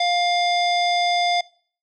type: tone with low-pass filter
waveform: square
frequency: 704 Hz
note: F5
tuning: 14 cents sharp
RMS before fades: -20 dBFS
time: 0-1.41 s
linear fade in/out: 5 ms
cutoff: 4300 Hz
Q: 4.3
effects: noise-tail reverb RT60 0.5 s tail -24 dB re dry